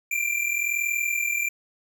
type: tone pair together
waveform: square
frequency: 2349 / 2390 Hz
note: D7 / D7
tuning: 0 / +30 cents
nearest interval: unison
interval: 30 cents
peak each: -27 dBFS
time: 0.11-1.49 s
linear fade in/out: 5 ms
effects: none